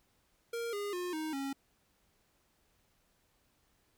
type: tone with pitch steps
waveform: square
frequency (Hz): 466.2 / 408.2 / 357.4 / 313 / 274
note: A#4 / G#4 / F4 / D#4 / C#4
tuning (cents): 0 / -30 / +40 / +10 / -20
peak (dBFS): -36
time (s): 0.53-1.53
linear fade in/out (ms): 5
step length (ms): 200
effects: pink hiss -73 dBFS RMS until 3.97 s